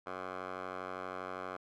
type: tone with band-pass filter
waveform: 10% pulse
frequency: 92.5 Hz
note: F#2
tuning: in tune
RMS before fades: -42 dBFS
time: 0.06-1.57 s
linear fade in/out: 10 ms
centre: 1000 Hz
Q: 2.6
effects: none